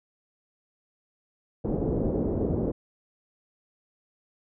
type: low-pass noise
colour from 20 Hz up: white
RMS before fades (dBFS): -27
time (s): 1.64-2.72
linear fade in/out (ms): 10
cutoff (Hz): 460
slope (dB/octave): 24
effects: none